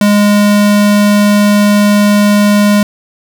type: tone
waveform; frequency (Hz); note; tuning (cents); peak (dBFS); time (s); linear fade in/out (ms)
square; 206.1; G#3; -13; -6; 0.01-2.83; 2
effects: none